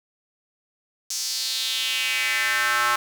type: tone with high-pass filter sweep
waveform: square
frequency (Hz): 120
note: B2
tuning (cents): -49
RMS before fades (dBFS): -24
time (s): 1.1-2.96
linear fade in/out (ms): 5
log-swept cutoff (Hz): 5900 to 1200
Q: 3.2
effects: 7-bit